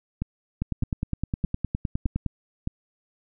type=two click trains; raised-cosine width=5 ms; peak=-13 / -14 dBFS; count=17 / 5; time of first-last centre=0.62-2.263 / 0.22-2.674 s; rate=9.74 / 1.63 Hz; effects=none